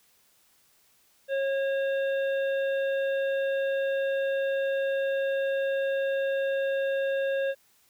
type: harmonic tone with a mistuned harmonic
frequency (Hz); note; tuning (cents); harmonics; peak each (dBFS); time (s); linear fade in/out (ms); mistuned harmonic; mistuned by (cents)
545; C#5; -29; 1 / 3 / 5 / 7; -25 / -35 / -43 / -46; 1.28-7.55; 50; 7; -92
effects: white hiss -64 dBFS RMS until 7.89 s